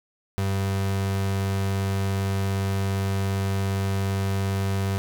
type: tone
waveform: 35% pulse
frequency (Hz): 97.4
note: G2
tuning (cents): -11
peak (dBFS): -21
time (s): 0.38-4.98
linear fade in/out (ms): 0
effects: none